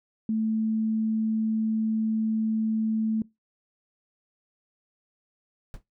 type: tone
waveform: sine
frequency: 220 Hz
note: A3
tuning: in tune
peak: -23 dBFS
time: 0.29-3.22 s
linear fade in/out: 2 ms
type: noise with exponential decay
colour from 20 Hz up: brown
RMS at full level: -33 dBFS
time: 5.74-5.83 s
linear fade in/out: 0 ms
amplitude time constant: 18 ms
effects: noise-tail reverb RT60 0.2 s tail -22 dB re dry